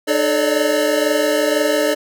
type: tone cluster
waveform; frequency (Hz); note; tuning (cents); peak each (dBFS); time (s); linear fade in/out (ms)
square; 302.4 / 432.8 / 561 / 585 / 607; D#4 / A4 / C#5 / D5 / D#5; -49 / -29 / +21 / -7 / -43; -22; 0.07-1.95; 20
effects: none